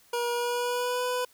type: tone with pitch glide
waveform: 25% pulse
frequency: 478.1 to 497.8 Hz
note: A#4 to B4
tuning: +44 to +14 cents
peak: -23 dBFS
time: 0.13-1.25 s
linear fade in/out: 5 ms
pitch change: +70 cents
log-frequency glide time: 0.31-1.04 s
effects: white hiss -60 dBFS RMS until 1.33 s